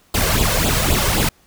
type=noise with flanger; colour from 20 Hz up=pink; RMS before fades=-17 dBFS; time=0.14-1.29 s; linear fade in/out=5 ms; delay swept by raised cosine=0.25 to 1.95 ms; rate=3.8 Hz; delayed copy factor=+0.75; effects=pink hiss -55 dBFS RMS until 1.46 s